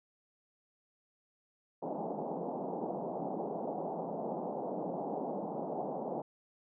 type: band-pass noise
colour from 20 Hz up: white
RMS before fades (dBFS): -38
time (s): 1.82-6.22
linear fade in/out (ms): 5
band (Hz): 160 to 840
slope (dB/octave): 48
effects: none